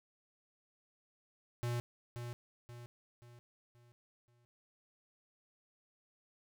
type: tone with echo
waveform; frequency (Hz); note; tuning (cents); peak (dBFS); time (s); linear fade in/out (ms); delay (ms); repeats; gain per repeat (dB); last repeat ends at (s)
square; 120; B2; -49; -35; 1.63-1.8; 0; 530; 5; -7; 4.45
effects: none